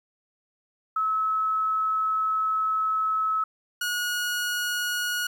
sine / sawtooth tone pair in turn, 1294 / 1449.8 Hz, E6 / F#6, -32 / -36 cents, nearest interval major second, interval 196 cents, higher second, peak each -22 / -22 dBFS, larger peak neither, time 0.96-3.44 / 3.81-5.27 s, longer first, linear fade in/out 5 ms, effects 10-bit

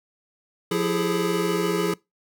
square tone cluster, 175.6 / 333.2 / 407.3 / 427.5 Hz, F3 / E4 / G#4 / A4, +10 / +19 / -34 / -50 cents, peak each -28 dBFS, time 0.71-1.94 s, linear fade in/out 5 ms, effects noise-tail reverb RT60 0.2 s tail -23 dB re dry

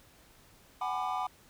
triangle chord, G# half-diminished seventh, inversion third, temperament just, 747.5 / 830.6 / 996.7 / 1196.1 Hz, F#5 / G#5 / B5 / D6, +17 / 0 / +16 / +31 cents, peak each -33 / -36 / -35 / -35 dBFS, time 0.81-1.27 s, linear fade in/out 5 ms, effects pink hiss -60 dBFS RMS until 1.49 s

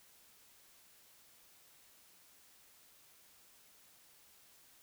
silence, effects white hiss -64 dBFS RMS until 4.82 s

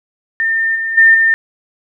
sine tone with level steps, 1807 Hz, A6, 46 cents sharp, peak -12 / -16 / -4 / -8 dBFS, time 0.4-1.34 s, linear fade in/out 0 ms, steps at 0.75 / 0.97 / 1.14 s, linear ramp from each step 10 ms, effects none

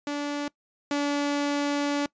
sawtooth tone pair in turn, 289.6 / 287.6 Hz, D4 / D4, -24 / -36 cents, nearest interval unison, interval 12 cents, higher first, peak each -24 / -20 dBFS, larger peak second, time 0.07-0.48 / 0.91-2.06 s, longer second, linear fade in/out 2 ms, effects noise-tail reverb RT60 0.1 s tail -22 dB re dry + resampled to 16000 Hz

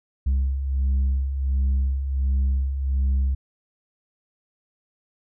sine beating tone pair, 65.8 / 67.2 Hz, C2 / C2, +10 / +47 cents, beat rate 1.4 Hz, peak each -25 / -18 dBFS, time 0.26-3.35 s, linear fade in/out 10 ms, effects tanh soft clip ceiling -17 dBFS

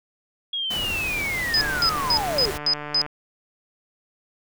sine linear sweep, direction down, 3322 to 370.4 Hz, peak -24 dBFS, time 0.53-2.51 s, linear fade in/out 5 ms
pink noise, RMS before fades -32 dBFS, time 0.7-2.58 s, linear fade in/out 10 ms
sine tone bursts, 5020 Hz, D#8, 15 cents sharp, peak -17 dBFS, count 6, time 1.54-3.016 s, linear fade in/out 0 ms, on 71 ms, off 210 ms
click train, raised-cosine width 0.5 ms, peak -18 dBFS, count 222, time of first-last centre 1.57-3.063 s, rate 148 Hz
effects none

